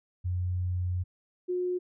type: tone pair in turn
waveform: sine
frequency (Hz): 90.2 / 360.8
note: F#2 / F#4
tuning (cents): -44 / -44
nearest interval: 2 octaves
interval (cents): 2400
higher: second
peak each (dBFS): -27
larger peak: neither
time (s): 0.24-1.04 / 1.48-1.79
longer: first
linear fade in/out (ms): 20
effects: none